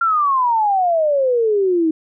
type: exponential sweep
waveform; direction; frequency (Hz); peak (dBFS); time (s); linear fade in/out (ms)
sine; down; 1392 to 311.1; -13; 0.01-1.91; 5
effects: none